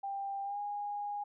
sine tone with pitch glide, 792 to 820.9 Hz, G5 to G#5, +18 to -20 cents, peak -35 dBFS, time 0.03-1.24 s, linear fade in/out 10 ms, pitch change +62 cents, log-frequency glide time 0.43-0.59 s, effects none

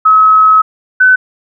sine tone pair in turn, 1283 / 1510.4 Hz, E6 / F#6, -47 / +35 cents, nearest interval minor third, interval 282 cents, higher second, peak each -3 dBFS, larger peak neither, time 0.05-0.62 / 1-1.16 s, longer first, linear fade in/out 10 ms, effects none

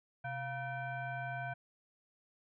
sine tone with frequency modulation, 698.5 Hz, F5, in tune, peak -37 dBFS, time 0.24-1.54 s, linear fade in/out 10 ms, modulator 828 Hz, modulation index 1.3, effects none

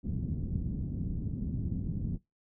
white low-pass noise, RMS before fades -34 dBFS, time 0.03-2.18 s, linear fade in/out 20 ms, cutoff 210 Hz, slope 24 dB/octave, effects noise-tail reverb RT60 0.2 s tail -23 dB re dry

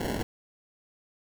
white noise with sample-and-hold, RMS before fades -31 dBFS, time 0-0.23 s, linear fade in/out 2 ms, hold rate 1225 Hz, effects none

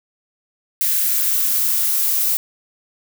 violet noise with high-pass filter sweep, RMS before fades -18 dBFS, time 0.81-2.37 s, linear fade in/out 0 ms, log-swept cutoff 1700 to 770 Hz, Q 2.2, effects none

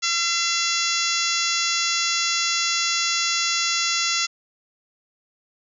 harmonic tone, 680 Hz, F5, 46 cents flat, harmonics 2 / 3 / 4 / 5 / 6 / 7 / 8 / 9 / 10, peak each -29 / -29 / -29 / -29 / -29 / -29 / -29 / -29 / -29 dBFS, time 0.02-4.27 s, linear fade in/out 20 ms, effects none

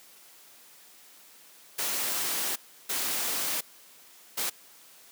white noise bursts at uneven times, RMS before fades -30 dBFS, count 3, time 1.78-2.56 / 2.89-3.61 / 4.37-4.5 s, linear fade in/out 10 ms, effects white hiss -54 dBFS RMS until 5.11 s + high-pass 200 Hz 12 dB/octave

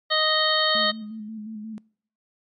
harmonic tone, 622.3 Hz, D#5, in tune, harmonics 1 / 2 / 3 / 5 / 6 / 7, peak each -26 / -26 / -26 / -26 / -26 / -26 dBFS, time 0.1-0.92 s, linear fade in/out 20 ms
sine tone with vibrato, 216.5 Hz, A3, 28 cents flat, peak -32 dBFS, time 0.75-1.78 s, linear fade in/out 0 ms, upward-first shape square, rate 5.6 Hz, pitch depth 38 cents each way
effects noise-tail reverb RT60 0.6 s tail -25 dB re dry + MP3 48 kbps

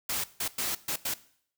white noise bursts at uneven times, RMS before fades -31 dBFS, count 5, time 0.09-0.24 / 0.4-0.48 / 0.58-0.75 / 0.88-0.96 / 1.05-1.14 s, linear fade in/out 5 ms, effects noise-tail reverb RT60 0.6 s tail -18 dB re dry

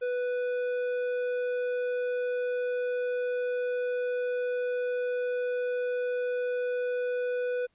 sine tone with tanh clipping, 494.3 Hz, B4, 1 cent sharp, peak -29 dBFS, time 0.01-7.67 s, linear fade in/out 20 ms, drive 10 dB, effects pink hiss -73 dBFS RMS until 7.74 s + resampled to 8000 Hz

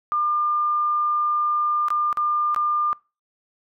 sine tone with dropouts, 1200 Hz, D6, 37 cents sharp, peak -19 dBFS, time 0.12-2.93 s, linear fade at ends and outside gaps 0 ms, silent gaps 1.884-1.904 / 2.128-2.172 / 2.546-2.562 s, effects noise-tail reverb RT60 0.3 s tail -24 dB re dry

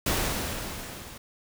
pink noise with level ramp, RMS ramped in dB -25 to -44 dBFS, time 0.06-1.18 s, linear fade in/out 5 ms, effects none

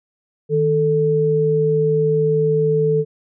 sine tone pair together, 155.56 / 440 Hz, D#3 / A4, 0 / 0 cents, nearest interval octave + tritone, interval 1800 cents, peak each -19 / -15 dBFS, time 0.49-3.05 s, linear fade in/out 50 ms, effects none

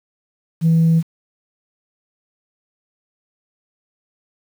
sine tone, 163.8 Hz, E3, 11 cents flat, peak -9 dBFS, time 0.61-1.03 s, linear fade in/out 50 ms, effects tanh soft clip ceiling -8 dBFS + 7-bit

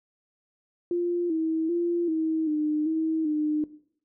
sine tone with pitch steps, 348.7 / 321.3 / 344.4 / 319 / 303.4 / 319.6 / 303.3 Hz, F4 / E4 / F4 / D#4 / D#4 / D#4 / D#4, -3 / -44 / -24 / +43 / -44 / +47 / -44 cents, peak -23 dBFS, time 0.91-3.64 s, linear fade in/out 2 ms, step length 390 ms, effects noise-tail reverb RT60 0.6 s tail -17 dB re dry

